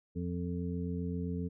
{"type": "harmonic tone", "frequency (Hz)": 87.6, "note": "F2", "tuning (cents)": 6, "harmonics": [1, 2, 3, 5], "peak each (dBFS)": [-38, -36, -40, -43], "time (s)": [0.15, 1.49], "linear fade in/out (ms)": 20, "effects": []}